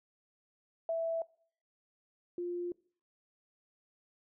sine tone pair in turn, 659.3 / 351 Hz, E5 / F4, 0 / +9 cents, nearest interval major seventh, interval 1091 cents, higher first, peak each -30 / -34 dBFS, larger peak first, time 0.89-1.22 / 2.38-2.72 s, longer second, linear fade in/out 2 ms, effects noise-tail reverb RT60 0.5 s tail -23 dB re dry

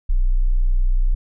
sine tone, 30.79 Hz, B0, 4 cents flat, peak -13 dBFS, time 0.09-1.15 s, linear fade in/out 10 ms, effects none

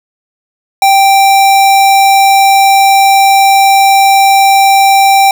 square tone, 784 Hz, G5, in tune, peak -4 dBFS, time 0.82-5.31 s, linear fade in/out 2 ms, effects none

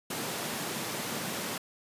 pink high-pass noise, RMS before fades -35 dBFS, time 0.1-1.58 s, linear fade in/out 5 ms, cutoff 140 Hz, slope 24 dB/octave, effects resampled to 32000 Hz

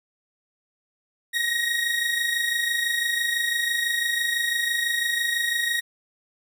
30% pulse tone pair together, 1864.7 / 1890.7 Hz, A#6 / A#6, 0 / +24 cents, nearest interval unison, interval 24 cents, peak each -25 / -21 dBFS, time 1.33-5.81 s, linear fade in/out 20 ms, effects none

